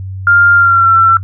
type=tone with pitch glide; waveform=sine; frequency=1400 to 1346.1 Hz; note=F6 to E6; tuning=+4 to +36 cents; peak=-4 dBFS; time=0.27-1.17 s; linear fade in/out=2 ms; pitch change=-68 cents; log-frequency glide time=0.55-0.93 s; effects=noise-tail reverb RT60 0.1 s tail -17 dB re dry + added 95 Hz sine -20 dBFS peak until 1.23 s